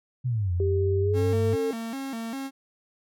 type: linear two-way sweep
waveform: sine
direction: down then up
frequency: 130.81 to 87.31 to 101.5 Hz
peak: -23 dBFS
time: 0.24-1.56 s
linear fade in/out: 20 ms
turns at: 0.52 s
type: tone with pitch glide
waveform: sine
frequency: 393.5 to 449.4 Hz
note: G4 to A4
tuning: +7 to +37 cents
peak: -24 dBFS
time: 0.6-1.71 s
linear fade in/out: 2 ms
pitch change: +230 cents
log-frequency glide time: 1.01-1.26 s
type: tone with vibrato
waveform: 45% pulse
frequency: 248.2 Hz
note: B3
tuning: 9 cents sharp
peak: -31 dBFS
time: 1.13-2.51 s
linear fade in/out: 50 ms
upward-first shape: square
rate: 2.5 Hz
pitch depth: 150 cents each way
effects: none